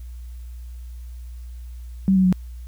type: tone with pitch steps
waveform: sine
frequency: 191.8 / 187.53 / 183.35 Hz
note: G3 / F#3 / F#3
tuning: -37 / +24 / -15 cents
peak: -13 dBFS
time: 2.08-2.326 s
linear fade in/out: 0 ms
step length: 82 ms
effects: added 60 Hz sine -33 dBFS peak until 2.67 s + white hiss -58 dBFS RMS until 2.67 s